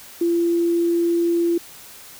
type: tone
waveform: sine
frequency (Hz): 340.8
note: F4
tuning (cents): -42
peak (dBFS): -16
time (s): 0.21-1.58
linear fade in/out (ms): 5
effects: white hiss -42 dBFS RMS until 2.19 s